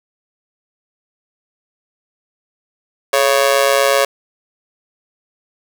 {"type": "tone with amplitude modulation", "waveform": "sawtooth", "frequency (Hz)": 554.4, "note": "C#5", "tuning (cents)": 0, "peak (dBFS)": -3, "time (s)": [3.13, 4.05], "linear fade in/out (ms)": 5, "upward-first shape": "sine", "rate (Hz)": 128, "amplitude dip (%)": 100, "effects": []}